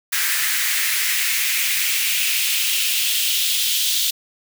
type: noise with high-pass filter sweep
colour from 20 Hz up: white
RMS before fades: -20 dBFS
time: 0.12-4.11 s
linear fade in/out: 10 ms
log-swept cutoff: 1700 to 3500 Hz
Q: 2.8
effects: none